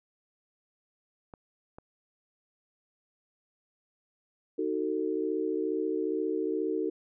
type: clicks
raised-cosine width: 1 ms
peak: -31 dBFS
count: 2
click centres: 1.338 / 1.785 s
type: chord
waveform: sine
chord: D# diminished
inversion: none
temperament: just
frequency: 311.1 / 373.4 / 448 Hz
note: D#4 / F#4 / A4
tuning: 0 / +16 / +31 cents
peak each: -32 dBFS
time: 4.58-6.9 s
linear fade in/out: 10 ms
effects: none

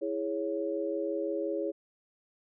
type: chord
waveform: sine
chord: C# minor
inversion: first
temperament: equal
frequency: 329.6 / 415.3 / 554.4 Hz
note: E4 / G#4 / C#5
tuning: 0 / 0 / 0 cents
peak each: -34 dBFS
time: 0.01-1.72 s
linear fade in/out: 20 ms
effects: none

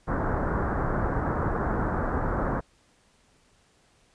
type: low-pass noise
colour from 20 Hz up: pink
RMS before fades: -27 dBFS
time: 0.07-2.61 s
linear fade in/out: 20 ms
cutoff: 1600 Hz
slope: 48 dB/octave
effects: pink hiss -63 dBFS RMS until 4.14 s + resampled to 22050 Hz

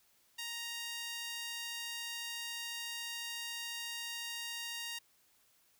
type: tone with high-pass filter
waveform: sawtooth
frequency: 934 Hz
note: A#5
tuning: 3 cents sharp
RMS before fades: -42 dBFS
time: 0.38-4.99 s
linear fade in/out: 10 ms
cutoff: 2600 Hz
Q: 1.1
effects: white hiss -70 dBFS RMS until 5.79 s

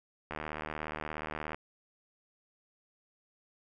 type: click train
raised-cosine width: 0.5 ms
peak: -22 dBFS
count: 96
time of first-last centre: 0.31-1.545 s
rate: 76.9 Hz
effects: none

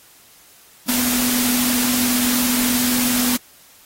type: tone in noise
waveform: sine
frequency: 246.9 Hz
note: B3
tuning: in tune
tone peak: -20 dBFS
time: 0.88-3.37 s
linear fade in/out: 10 ms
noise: white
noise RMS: -21 dBFS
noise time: 0.88-3.37 s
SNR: -2 dB
effects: white hiss -49 dBFS RMS until 3.85 s + AAC 48 kbps

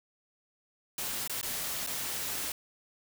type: noise with dropouts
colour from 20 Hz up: white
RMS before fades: -35 dBFS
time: 0.98-2.52 s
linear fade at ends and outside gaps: 2 ms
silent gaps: 1.276-1.296 / 1.414-1.429 / 1.865-1.872 s
effects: none

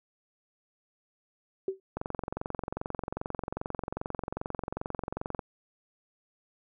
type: tone with exponential decay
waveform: sine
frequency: 383.8 Hz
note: G4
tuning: 37 cents flat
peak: -23 dBFS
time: 1.68-1.8 s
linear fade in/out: 2 ms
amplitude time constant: 24 ms
type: click train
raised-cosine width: 1 ms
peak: -19 dBFS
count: 78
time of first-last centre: 1.97-5.392 s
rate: 22.5 Hz
effects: none

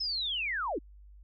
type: linear sweep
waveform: sine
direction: down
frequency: 5274 to 236.1 Hz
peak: -30 dBFS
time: 0-0.79 s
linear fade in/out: 10 ms
effects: added 50 Hz sine -50 dBFS peak until 1.23 s

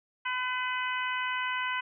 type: harmonic tone with a mistuned harmonic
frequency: 505 Hz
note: B4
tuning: 39 cents sharp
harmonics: 2 / 3 / 4 / 5 / 6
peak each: -33 / -34 / -36 / -38 / -39 dBFS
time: 0.25-1.81 s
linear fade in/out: 10 ms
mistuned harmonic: 6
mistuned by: -21 cents
effects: none

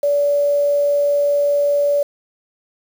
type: tone with quantisation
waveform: sine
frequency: 575 Hz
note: D5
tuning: 37 cents flat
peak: -13 dBFS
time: 0.03-2.03 s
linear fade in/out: 5 ms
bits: 6
effects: none

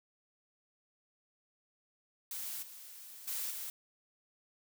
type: noise with level steps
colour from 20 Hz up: blue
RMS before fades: -41 / -51 / -38 / -42 dBFS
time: 2.31-3.7 s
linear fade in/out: 2 ms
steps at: 2.62 / 3.27 / 3.5 s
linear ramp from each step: 10 ms
effects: none

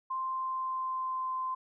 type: tone with pitch glide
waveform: sine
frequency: 1046.5 to 1036.3 Hz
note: C6 to C6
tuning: 0 to -17 cents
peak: -31 dBFS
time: 0.1-1.55 s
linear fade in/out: 10 ms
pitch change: -17 cents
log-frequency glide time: 0.24-1.33 s
effects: none

